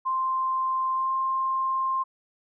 sine tone with pitch glide, 1046.5 to 1056.2 Hz, C6 to C6, 0 to +16 cents, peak -23 dBFS, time 0.05-2.04 s, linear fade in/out 20 ms, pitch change +16 cents, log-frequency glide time 0.94-1.12 s, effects none

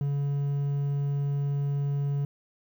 triangle tone, 141.7 Hz, C#3, 38 cents sharp, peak -23 dBFS, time 0.01-2.25 s, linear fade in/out 2 ms, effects 10-bit

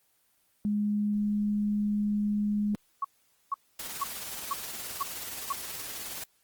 sine tone, 207.7 Hz, G#3, in tune, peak -25 dBFS, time 0.65-2.75 s, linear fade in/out 0 ms
sine tone bursts, 1111 Hz, C#6, 4 cents sharp, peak -26 dBFS, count 6, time 3.02-5.526 s, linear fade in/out 5 ms, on 26 ms, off 470 ms
white noise with tremolo, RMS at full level -37 dBFS, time 3.79-6.24 s, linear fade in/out 5 ms, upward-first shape sine, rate 19 Hz, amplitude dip 35%
effects white hiss -69 dBFS RMS until 6.43 s + Opus 24 kbps

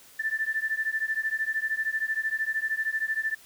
sine beating tone pair, 1761 / 1774 Hz, A6 / A6, +1 / +14 cents, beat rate 13 Hz, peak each -29 dBFS, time 0.19-3.35 s, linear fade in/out 10 ms, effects white hiss -53 dBFS RMS until 3.45 s

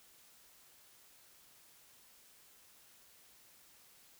silence, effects white hiss -63 dBFS RMS until 4.19 s

